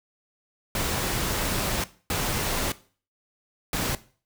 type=noise bursts at uneven times; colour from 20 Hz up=pink; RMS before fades=-27 dBFS; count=3; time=0.75-1.84 / 2.1-2.72 / 3.73-3.95 s; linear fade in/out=2 ms; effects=noise-tail reverb RT60 0.4 s tail -17 dB re dry